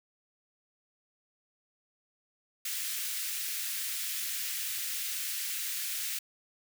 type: high-pass noise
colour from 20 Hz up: white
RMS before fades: -35 dBFS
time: 2.65-6.19 s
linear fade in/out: 5 ms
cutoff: 1700 Hz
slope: 24 dB/octave
effects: none